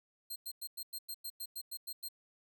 10% pulse tone bursts, 4186 Hz, C8, in tune, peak -33 dBFS, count 12, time 0.3-2.087 s, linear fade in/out 10 ms, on 60 ms, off 97 ms, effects none

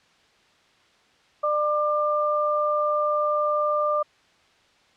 sine tone pair together, 598 / 1193.2 Hz, D5 / D6, +31 / +27 cents, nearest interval octave, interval 1196 cents, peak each -23 dBFS, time 1.43-4.03 s, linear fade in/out 10 ms, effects white hiss -59 dBFS RMS until 4.96 s + low-pass 4000 Hz 12 dB/octave

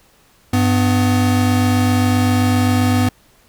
square tone pair together, 99.21 / 250 Hz, G2 / B3, +21 / +21 cents, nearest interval octave + major third, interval 1600 cents, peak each -16 dBFS, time 0.53-3.09 s, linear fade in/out 5 ms, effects pink hiss -53 dBFS RMS until 3.48 s

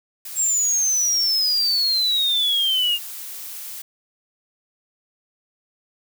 blue noise, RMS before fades -34 dBFS, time 0.25-3.82 s, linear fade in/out 5 ms
sine exponential sweep, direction down, 7610 to 2800 Hz, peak -17 dBFS, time 0.35-2.99 s, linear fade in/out 50 ms
effects none

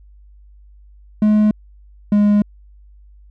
triangle tone pair in turn, 212.1 / 206.7 Hz, G#3 / G#3, +37 / -8 cents, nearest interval unison, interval 45 cents, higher first, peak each -8 dBFS, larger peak neither, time 1.22-1.51 / 2.12-2.42 s, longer second, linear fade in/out 2 ms, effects added 50 Hz sine -42 dBFS peak until 3.3 s

